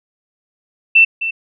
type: tone with echo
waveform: sine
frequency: 2677 Hz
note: E7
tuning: 26 cents sharp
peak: -5 dBFS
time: 0.95-1.05 s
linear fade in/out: 10 ms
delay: 260 ms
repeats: 1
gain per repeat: -12 dB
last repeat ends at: 1.31 s
effects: none

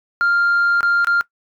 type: tone with dropouts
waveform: sine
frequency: 1396.9 Hz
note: F6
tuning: in tune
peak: -11 dBFS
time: 0.21-1.21 s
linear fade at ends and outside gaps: 0 ms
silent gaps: 0.807-0.83 / 1.046-1.071 s
effects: noise-tail reverb RT60 0.1 s tail -21 dB re dry + tanh soft clip ceiling -11 dBFS

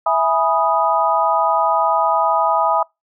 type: chord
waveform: sine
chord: E major seventh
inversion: none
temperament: equal with one note detuned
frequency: 659.3 / 830.6 / 981.5 / 1244.5 Hz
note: E5 / G#5 / B5 / D#6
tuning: 0 / 0 / -11 / 0 cents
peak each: -19 dBFS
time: 0.06-2.83 s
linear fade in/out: 5 ms
effects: noise-tail reverb RT60 0.2 s tail -26 dB re dry

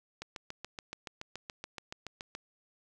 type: click train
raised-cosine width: 0.2 ms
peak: -23 dBFS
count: 16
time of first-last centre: 0.22-2.351 s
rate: 7.04 Hz
effects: none

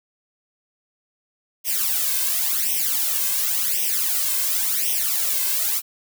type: noise with flanger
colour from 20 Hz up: blue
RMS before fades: -22 dBFS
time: 1.64-5.82 s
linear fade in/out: 50 ms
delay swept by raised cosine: 0.34 to 1.94 ms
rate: 0.92 Hz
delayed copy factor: +1
effects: none

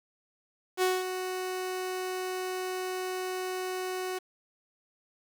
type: tone with ADSR envelope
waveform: sawtooth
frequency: 370 Hz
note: F#4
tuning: in tune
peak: -19 dBFS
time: 0.77-4.19 s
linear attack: 52 ms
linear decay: 210 ms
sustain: -9 dB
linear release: 12 ms
effects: 8-bit

